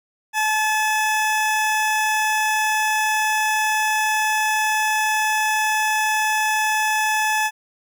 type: tone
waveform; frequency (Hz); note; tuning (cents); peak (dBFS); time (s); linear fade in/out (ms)
20% pulse; 862; A5; -36; -13; 0.33-7.51; 50
effects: none